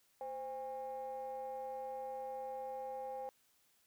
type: ring-modulated tone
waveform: triangle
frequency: 145.1 Hz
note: D3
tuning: 21 cents flat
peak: -35 dBFS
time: 0.21-3.29 s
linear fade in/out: 0 ms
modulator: 665 Hz
effects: tanh soft clip ceiling -34 dBFS + white hiss -73 dBFS RMS until 3.86 s